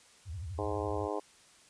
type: tone with vibrato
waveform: sine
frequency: 87.31 Hz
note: F2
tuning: in tune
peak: -37 dBFS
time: 0.25-1.09 s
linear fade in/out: 50 ms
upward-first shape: sine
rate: 12 Hz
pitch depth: 280 cents each way
type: harmonic tone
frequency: 104.1 Hz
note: G#2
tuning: 5 cents sharp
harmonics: 3 / 4 / 5 / 6 / 7 / 8 / 9 / 10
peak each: -40 / -37 / -40 / -41 / -43 / -42 / -45 / -44 dBFS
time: 0.58-1.2 s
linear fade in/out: 10 ms
effects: white hiss -60 dBFS RMS until 1.69 s + resampled to 22050 Hz